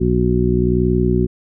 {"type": "harmonic tone", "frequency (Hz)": 61.1, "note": "B1", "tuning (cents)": -18, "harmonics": [1, 2, 3, 4, 5, 6], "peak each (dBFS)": [-20, -20, -19, -21, -29, -18], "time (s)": [0, 1.27], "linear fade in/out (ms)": 20, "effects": []}